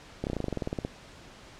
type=slowing click train; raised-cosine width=2 ms; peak=-17 dBFS; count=15; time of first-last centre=0.24-0.849 s; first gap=29 ms; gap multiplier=1.06; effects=pink hiss -50 dBFS RMS until 1.59 s + low-pass 6000 Hz 12 dB/octave